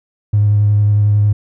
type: tone with vibrato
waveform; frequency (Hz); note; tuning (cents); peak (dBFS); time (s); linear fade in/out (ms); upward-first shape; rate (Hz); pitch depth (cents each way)
triangle; 103.83; G#2; 0; -5; 0.33-1.33; 10; square; 11; 12
effects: tanh soft clip ceiling -6 dBFS